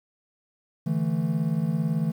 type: chord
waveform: triangle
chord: D suspended second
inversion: none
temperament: equal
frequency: 146.83 / 164.81 / 220 Hz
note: D3 / E3 / A3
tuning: 0 / 0 / 0 cents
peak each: -27 / -23 / -27 dBFS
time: 0.86-2.12 s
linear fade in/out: 10 ms
effects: 9-bit

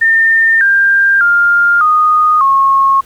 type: tone with pitch steps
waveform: sine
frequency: 1809 / 1593.1 / 1403 / 1235.6 / 1088.1 Hz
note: A6 / G6 / F6 / D#6 / C#6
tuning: +48 / +28 / +8 / -12 / -33 cents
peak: -6 dBFS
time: 0.01-3.01 s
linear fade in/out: 10 ms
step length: 600 ms
effects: pink hiss -43 dBFS RMS until 3.05 s

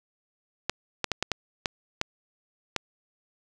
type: clicks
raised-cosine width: 0.2 ms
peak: -8 dBFS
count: 8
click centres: 0.696 / 1.043 / 1.117 / 1.226 / 1.317 / 1.658 / 2.014 / 2.763 s
effects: none

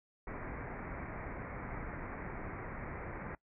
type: low-pass noise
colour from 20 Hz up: pink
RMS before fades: -43 dBFS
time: 0.27-3.35 s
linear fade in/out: 2 ms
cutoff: 2300 Hz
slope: 96 dB/octave
effects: noise-tail reverb RT60 0.1 s tail -21 dB re dry

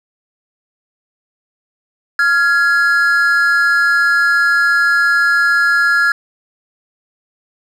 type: tone pair together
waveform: triangle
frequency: 1393 / 1675.7 Hz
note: F6 / G#6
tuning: -5 / +15 cents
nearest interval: minor third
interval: 320 cents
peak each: -11 dBFS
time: 2.19-6.12 s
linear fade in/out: 2 ms
effects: none

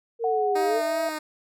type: exponential two-way sweep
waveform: sine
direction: down then up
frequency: 466.9 to 390.5 to 466.9 Hz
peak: -23 dBFS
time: 0.19-0.82 s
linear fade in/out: 50 ms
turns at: 0.63 s
type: tone with pitch glide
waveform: sine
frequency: 740 to 663.1 Hz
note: F#5 to E5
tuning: 0 to +10 cents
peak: -24 dBFS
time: 0.24-1.09 s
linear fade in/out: 2 ms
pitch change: -190 cents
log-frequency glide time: 0.56-0.82 s
type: tone with vibrato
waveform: 10% pulse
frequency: 311.1 Hz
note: D#4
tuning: in tune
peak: -21 dBFS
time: 0.55-1.19 s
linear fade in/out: 10 ms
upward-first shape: triangle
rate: 2.7 Hz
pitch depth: 30 cents each way
effects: none

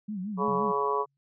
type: tone with vibrato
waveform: sine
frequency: 197.6 Hz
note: G3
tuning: 14 cents sharp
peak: -31 dBFS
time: 0.08-0.72 s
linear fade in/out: 10 ms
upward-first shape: sine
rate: 5.8 Hz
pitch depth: 150 cents each way
type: harmonic tone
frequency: 140.8 Hz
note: C#3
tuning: 27 cents sharp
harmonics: 3 / 4 / 5 / 6 / 7 / 8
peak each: -29 / -38 / -38 / -40 / -29 / -30 dBFS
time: 0.37-1.06 s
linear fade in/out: 50 ms
type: tone with exponential decay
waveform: sine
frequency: 138.59 Hz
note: C#3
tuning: in tune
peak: -37 dBFS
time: 0.48-1.17 s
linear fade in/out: 0 ms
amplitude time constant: 150 ms
effects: none

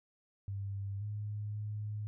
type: tone with pitch steps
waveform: sine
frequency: 99.1 / 104.6 / 105.4 Hz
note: G2 / G#2 / G#2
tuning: +19 / +13 / +26 cents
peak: -36 dBFS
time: 0.48-2.07 s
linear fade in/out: 0 ms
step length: 530 ms
effects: none

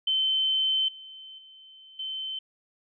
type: tone with level steps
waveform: sine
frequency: 3078 Hz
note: G7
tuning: 32 cents flat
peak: -22 / -42 / -48 / -31 dBFS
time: 0.07-2.39 s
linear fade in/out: 5 ms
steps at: 0.88 / 1.38 / 1.99 s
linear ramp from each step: 5 ms
effects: none

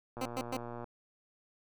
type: click train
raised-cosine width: 1 ms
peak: -29 dBFS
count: 81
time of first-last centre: 0.17-0.842 s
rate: 119 Hz
type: tone bursts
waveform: 15% pulse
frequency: 259.6 Hz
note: C4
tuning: 13 cents flat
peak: -27 dBFS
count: 3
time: 0.21-0.568 s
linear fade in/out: 2 ms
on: 46 ms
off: 110 ms
effects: none

